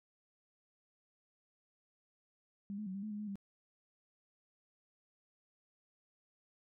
sine tone with pitch steps, 200.5 / 212.5 / 187.6 / 197.6 / 214.4 / 207.4 / 211.1 / 198.1 Hz, G3 / G#3 / F#3 / G3 / A3 / G#3 / G#3 / G3, +39 / +40 / +24 / +14 / -45 / -2 / +29 / +18 cents, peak -39 dBFS, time 2.7-3.356 s, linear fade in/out 0 ms, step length 82 ms, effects none

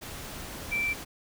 sine tone in noise, 2340 Hz, D7, 7 cents flat, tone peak -26 dBFS, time 0.71-0.94 s, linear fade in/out 20 ms, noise pink, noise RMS -40 dBFS, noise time 0.01-1.05 s, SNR +11 dB, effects none

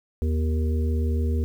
harmonic tone with a mistuned harmonic, 77.78 Hz, D#2, in tune, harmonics 1 / 3 / 5 / 6, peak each -21 / -31 / -35 / -37 dBFS, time 0.22-1.44 s, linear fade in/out 0 ms, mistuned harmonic 3, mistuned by +48 cents, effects 9-bit

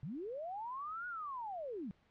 sine linear two-way sweep, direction up then down, 120.9 to 1468 to 172.1 Hz, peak -40 dBFS, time 0.03-1.91 s, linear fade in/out 0 ms, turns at 1.07 s, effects pink hiss -71 dBFS RMS until 2.1 s + low-pass 3000 Hz 12 dB/octave

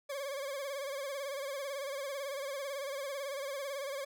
40% pulse tone with vibrato, 554.4 Hz, C#5, in tune, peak -36 dBFS, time 0.09-4.05 s, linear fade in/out 10 ms, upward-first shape sine, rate 18 Hz, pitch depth 77 cents each way, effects none

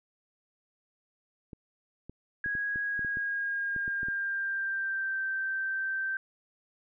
clicks, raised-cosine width 3 ms, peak -30 dBFS, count 12, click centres 1.532 / 2.096 / 2.461 / 2.552 / 2.759 / 2.993 / 3.048 / 3.171 / 3.763 / 3.879 / 4.031 / 4.085 s
sine tone with pitch glide, 1652 to 1559.3 Hz, G#6 to G6, -10 to -10 cents, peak -29 dBFS, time 2.44-6.17 s, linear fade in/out 2 ms, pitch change -100 cents, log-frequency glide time 2.86-5.22 s
effects none

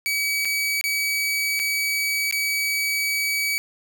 sawtooth tone with dropouts, 2278 Hz, C#7, 47 cents sharp, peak -18 dBFS, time 0.06-3.58 s, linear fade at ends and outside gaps 0 ms, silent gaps 0.449-0.454 / 0.812-0.84 / 1.593-1.598 / 2.311-2.325 s, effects none

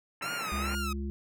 white band-pass noise, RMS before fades -40 dBFS, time 0.21-0.75 s, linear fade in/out 2 ms, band 110 to 2700 Hz, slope 96 dB/octave
sawtooth tone with vibrato, 1318.5 Hz, E6, in tune, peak -30 dBFS, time 0.22-0.93 s, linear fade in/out 5 ms, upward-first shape sine, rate 2.3 Hz, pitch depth 130 cents each way
harmonic tone, 69.3 Hz, C#2, in tune, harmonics 1 / 3 / 5, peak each -33 / -37 / -42 dBFS, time 0.52-1.1 s, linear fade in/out 0 ms
effects none

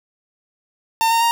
45% pulse tone with pitch steps, 906 / 918.6 / 931.5 Hz, A#5 / A#5 / A#5, -50 / -26 / -2 cents, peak -14 dBFS, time 1.01-1.31 s, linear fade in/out 0 ms, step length 100 ms, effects 8-bit

